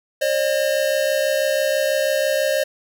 square tone pair together, 540 / 606.1 Hz, C#5 / D#5, -45 / -46 cents, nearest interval major second, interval 199 cents, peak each -21 dBFS, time 0.21-2.64 s, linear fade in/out 10 ms, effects none

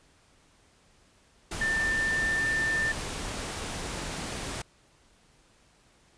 sine tone in noise, 1787 Hz, A6, 26 cents sharp, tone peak -25 dBFS, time 1.61-2.92 s, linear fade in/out 5 ms, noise pink, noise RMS -35 dBFS, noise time 1.51-4.62 s, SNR +7 dB, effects pink hiss -62 dBFS RMS until 6.17 s + resampled to 22050 Hz

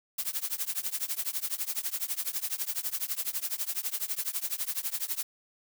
blue noise with tremolo, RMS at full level -29 dBFS, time 0.18-5.23 s, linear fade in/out 5 ms, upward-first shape triangle, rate 12 Hz, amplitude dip 100%, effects none

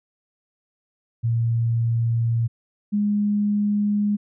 sine tone pair in turn, 115.9 / 206.5 Hz, A#2 / G#3, -10 / -10 cents, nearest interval minor seventh, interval 1000 cents, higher second, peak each -18 dBFS, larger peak neither, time 1.23-2.48 / 2.92-4.17 s, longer neither, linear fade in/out 20 ms, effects none

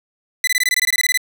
sawtooth tone bursts, 2000 Hz, B6, 21 cents sharp, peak -10 dBFS, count 14, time 0.44-1.175 s, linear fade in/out 2 ms, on 33 ms, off 21 ms, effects none

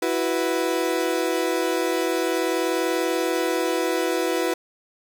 35% pulse chord, E suspended second, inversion none, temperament equal, 329.6 / 370 / 493.9 Hz, E4 / F#4 / B4, 0 / 0 / 0 cents, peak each -24 dBFS, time 0.02-4.54 s, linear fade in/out 5 ms, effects none

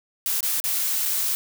blue noise with dropouts, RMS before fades -24 dBFS, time 0.26-1.35 s, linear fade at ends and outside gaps 0 ms, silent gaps 0.406-0.429 / 0.601-0.64 / 1.054-1.058 s, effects none

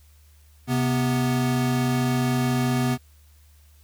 square tone pair together, 130.81 / 246.4 Hz, C3 / B3, 0 / -4 cents, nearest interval major seventh, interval 1096 cents, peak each -24 dBFS, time 0.67-2.98 s, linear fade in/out 50 ms, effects added 74 Hz sine -51 dBFS peak until 3.83 s + white hiss -61 dBFS RMS until 3.83 s

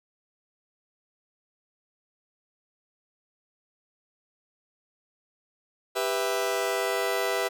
sawtooth chord, E minor, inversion first, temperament just, 395.6 / 494.4 / 659.3 Hz, G4 / B4 / E5, +16 / +2 / 0 cents, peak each -26 dBFS, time 5.95-7.49 s, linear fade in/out 20 ms, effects none

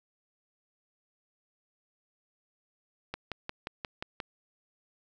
click train, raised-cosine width 0.3 ms, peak -19 dBFS, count 7, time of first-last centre 3.14-4.202 s, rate 5.65 Hz, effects none

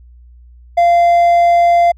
sine tone with hard clipping, 691 Hz, F5, 19 cents flat, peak -8 dBFS, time 0.77-1.92 s, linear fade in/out 10 ms, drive 3 dB, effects added 60 Hz sine -38 dBFS peak until 1.97 s

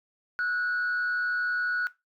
sine tone with frequency modulation, 1465 Hz, F#6, 18 cents flat, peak -24 dBFS, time 0.39-1.87 s, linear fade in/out 0 ms, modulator 132 Hz, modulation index 0.35, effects noise-tail reverb RT60 0.2 s tail -17 dB re dry + tanh soft clip ceiling -23 dBFS

